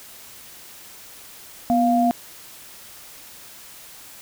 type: tone pair together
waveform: sine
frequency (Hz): 244.5 / 698.5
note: B3 / F5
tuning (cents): -17 / 0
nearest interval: octave + tritone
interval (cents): 1817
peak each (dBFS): -18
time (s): 1.7-2.11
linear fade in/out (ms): 0
effects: white hiss -43 dBFS RMS until 4.21 s